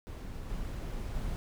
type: noise with level steps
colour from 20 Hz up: brown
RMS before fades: -40 / -37 / -35 dBFS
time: 0.07-1.36 s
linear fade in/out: 0 ms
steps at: 0.49 / 1.14 s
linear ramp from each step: 10 ms
effects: none